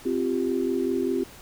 sine chord, C suspended fourth, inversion none, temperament equal with one note detuned, 261.6 / 347 / 392 Hz, C4 / F4 / G4, 0 / -11 / 0 cents, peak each -27 dBFS, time 0.05-1.24 s, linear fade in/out 10 ms, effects pink hiss -47 dBFS RMS until 1.41 s

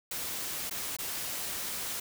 white noise with dropouts, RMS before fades -36 dBFS, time 0.11-2 s, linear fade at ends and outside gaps 5 ms, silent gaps 0.697-0.709 / 0.967-0.986 s, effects none

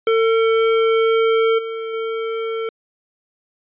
square tone with level steps, 450.2 Hz, A4, 40 cents sharp, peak -14 / -25 / -22 dBFS, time 0.07-2.69 s, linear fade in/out 2 ms, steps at 1.58 / 1.93 s, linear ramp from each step 10 ms, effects resampled to 8000 Hz

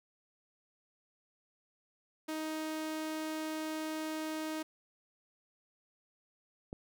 sawtooth tone, 313.1 Hz, D#4, 11 cents sharp, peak -32 dBFS, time 2.28-4.63 s, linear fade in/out 10 ms
click, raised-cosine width 2 ms, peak -28 dBFS, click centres 6.729 s
effects none

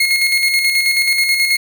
30% pulse tone with tremolo, 2157 Hz, C#7, 48 cents flat, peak -8 dBFS, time 0-1.57 s, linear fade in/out 5 ms, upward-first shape square, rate 9.3 Hz, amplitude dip 40%, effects none

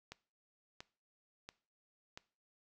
click train, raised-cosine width 0.2 ms, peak -29 dBFS, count 4, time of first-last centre 0.12-2.175 s, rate 1.46 Hz, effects noise-tail reverb RT60 0.4 s tail -20 dB re dry

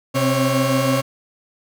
30% pulse tone cluster, 129.6 / 265.5 / 552 Hz, C3 / C4 / C#5, -16 / +25 / -7 cents, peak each -18 dBFS, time 0.14-1.02 s, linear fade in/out 20 ms, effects none

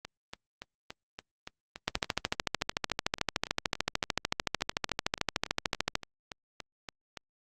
two click trains, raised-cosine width 0.2 ms, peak -9 / -22 dBFS, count 56 / 26, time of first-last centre 1.88-5.954 / 0.05-7.173 s, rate 13.5 / 3.51 Hz, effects Opus 48 kbps

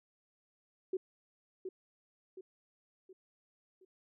sine tone with echo, 375 Hz, F#4, 23 cents sharp, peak -31 dBFS, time 0.93-0.97 s, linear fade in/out 5 ms, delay 720 ms, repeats 4, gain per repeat -7 dB, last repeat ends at 3.85 s, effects none

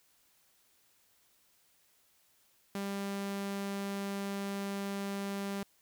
sawtooth tone, 198.5 Hz, G3, 22 cents sharp, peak -31 dBFS, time 2.75-5.63 s, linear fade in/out 2 ms, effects white hiss -69 dBFS RMS until 5.81 s

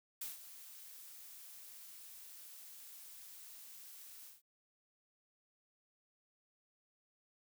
blue noise with ADSR envelope, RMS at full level -42 dBFS, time 0.21-4.42 s, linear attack 7 ms, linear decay 150 ms, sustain -12 dB, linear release 160 ms, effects none

